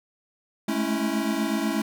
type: chord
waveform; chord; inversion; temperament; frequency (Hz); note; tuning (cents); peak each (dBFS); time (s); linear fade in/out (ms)
square; A major seventh; third; equal with one note detuned; 211.9 / 220 / 277.2 / 329.6; G#3 / A3 / C#4 / E4; +35 / 0 / 0 / 0; -30; 0.68-1.82; 5
effects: none